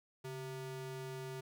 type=ring-modulated tone; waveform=square; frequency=263.4 Hz; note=C4; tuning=12 cents sharp; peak=-40 dBFS; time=0.24-1.41 s; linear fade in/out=10 ms; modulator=124 Hz; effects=none